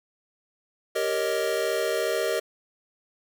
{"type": "chord", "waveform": "square", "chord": "Eb dominant seventh", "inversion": "first", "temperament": "equal with one note detuned", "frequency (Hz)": [392, 466.2, 559.8, 622.3], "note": ["G4", "Bb4", "Db5", "Eb5"], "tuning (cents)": [0, 0, 17, 0], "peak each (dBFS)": [-31, -29, -34, -29], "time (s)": [0.95, 2.4], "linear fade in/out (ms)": 10, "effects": []}